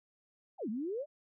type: exponential two-way sweep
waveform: sine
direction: down then up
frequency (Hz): 885 to 201.3 to 622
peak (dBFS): -34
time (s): 0.58-1.06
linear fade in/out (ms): 50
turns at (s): 0.69
effects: none